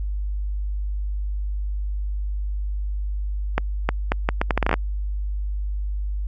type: accelerating click train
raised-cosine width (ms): 0.5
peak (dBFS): -4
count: 13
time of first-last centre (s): 3.58-4.74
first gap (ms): 310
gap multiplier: 0.74
effects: added 50 Hz sine -23 dBFS peak until 6.27 s + AAC 64 kbps